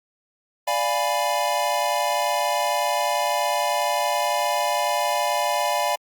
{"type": "chord", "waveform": "square", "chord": "D diminished seventh", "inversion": "none", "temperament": "equal", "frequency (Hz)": [587.3, 698.5, 830.6, 987.8], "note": ["D5", "F5", "Ab5", "Cb6"], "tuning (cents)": [0, 0, 0, 0], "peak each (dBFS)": -27, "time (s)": [0.67, 5.96], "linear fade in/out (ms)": 10, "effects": ["Opus 48 kbps"]}